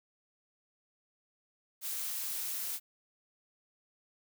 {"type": "noise", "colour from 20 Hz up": "blue", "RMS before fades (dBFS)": -37, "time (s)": [1.81, 2.8], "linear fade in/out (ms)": 50, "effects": []}